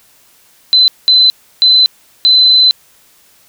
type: tone bursts at uneven times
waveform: sine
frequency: 4038 Hz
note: B7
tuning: 38 cents sharp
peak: -4 dBFS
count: 4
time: 0.73-0.88 / 1.08-1.3 / 1.62-1.86 / 2.25-2.71 s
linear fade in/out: 0 ms
effects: white hiss -48 dBFS RMS until 3.48 s